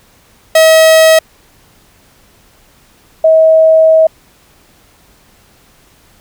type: tone pair in turn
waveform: 45% pulse / sine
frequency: 640 / 640 Hz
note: D#5 / D#5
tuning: +49 / +49 cents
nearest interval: unison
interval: 0 cents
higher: neither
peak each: -3 dBFS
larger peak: neither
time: 0.55-1.19 / 3.24-4.07 s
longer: second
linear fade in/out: 5 ms
effects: pink hiss -47 dBFS RMS until 6.2 s